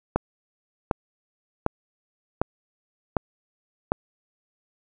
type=click train; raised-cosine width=1 ms; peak=-6 dBFS; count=6; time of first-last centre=0.16-3.919 s; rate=1.33 Hz; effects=none